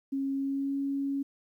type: tone with pitch glide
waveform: sine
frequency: 272.8 to 277.1 Hz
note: C#4 to C#4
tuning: -28 to -1 cents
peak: -28 dBFS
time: 0.12-1.23 s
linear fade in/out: 10 ms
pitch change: +27 cents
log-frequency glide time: 0.34-0.77 s
effects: 11-bit